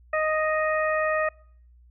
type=harmonic tone; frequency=622.3 Hz; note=D#5; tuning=in tune; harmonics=1 / 2 / 3 / 4; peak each=-24 / -28 / -28 / -36 dBFS; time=0.13-1.29 s; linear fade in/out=5 ms; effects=noise-tail reverb RT60 0.6 s tail -26 dB re dry + added 60 Hz sine -51 dBFS peak until 1.9 s